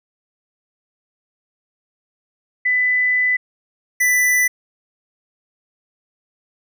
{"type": "tone pair in turn", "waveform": ["sine", "square"], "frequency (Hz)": [1998, 1987.4], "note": ["B6", "B6"], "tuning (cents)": [20, 10], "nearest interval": "unison", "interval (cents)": 10, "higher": "first", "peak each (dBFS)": -14, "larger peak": "neither", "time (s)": [[2.65, 3.37], [4, 4.48]], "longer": "first", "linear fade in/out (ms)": 10, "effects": []}